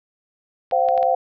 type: clicks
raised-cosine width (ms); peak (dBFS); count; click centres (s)
0.3; -20; 4; 0.712 / 0.887 / 0.977 / 1.029
type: chord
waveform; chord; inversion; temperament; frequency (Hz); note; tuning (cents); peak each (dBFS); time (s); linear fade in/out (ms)
sine; C suspended fourth; none; equal with one note detuned; 523.3 / 698.5 / 767; C5 / F5 / G5; 0 / 0 / -38; -20 / -19 / -20; 0.72-1.15; 5
effects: none